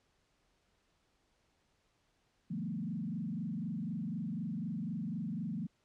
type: tone with frequency modulation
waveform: sine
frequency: 196 Hz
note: G3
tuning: in tune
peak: -35 dBFS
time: 2.5-5.67 s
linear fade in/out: 10 ms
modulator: 24 Hz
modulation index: 1.9
effects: pink hiss -75 dBFS RMS until 5.84 s + low-pass 7000 Hz 12 dB/octave